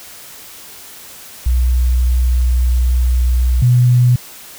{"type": "tone pair in turn", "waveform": "sine", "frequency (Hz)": [61.74, 123.48], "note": ["B1", "B2"], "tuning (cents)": [0, 0], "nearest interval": "octave", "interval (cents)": 1200, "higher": "second", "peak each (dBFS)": [-10, -7], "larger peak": "second", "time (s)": [[1.46, 3.62], [3.62, 4.16]], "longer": "first", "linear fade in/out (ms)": 5, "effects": ["white hiss -36 dBFS RMS until 4.58 s"]}